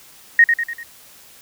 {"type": "tone with echo", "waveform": "sine", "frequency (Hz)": 1864.7, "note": "A#6", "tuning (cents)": 0, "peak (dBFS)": -6, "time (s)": [0.39, 0.44], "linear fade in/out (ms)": 2, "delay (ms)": 98, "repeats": 4, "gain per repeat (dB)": -6, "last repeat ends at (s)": 0.832, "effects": ["white hiss -46 dBFS RMS until 1.41 s"]}